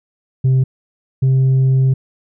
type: tone pair in turn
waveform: sine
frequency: 130.81 / 132.1 Hz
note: C3 / C3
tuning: 0 / +17 cents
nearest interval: unison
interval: 17 cents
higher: second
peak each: -7 dBFS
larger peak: neither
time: 0.44-0.64 / 1.22-1.94 s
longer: second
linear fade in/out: 10 ms
effects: tanh soft clip ceiling -9 dBFS